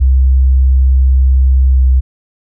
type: tone with pitch glide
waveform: sine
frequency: 65.41 to 64.58 Hz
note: C2 to C2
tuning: 0 to -22 cents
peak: -5 dBFS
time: 0-2.01 s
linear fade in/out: 20 ms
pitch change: -22 cents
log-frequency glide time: 1.71-1.81 s
effects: none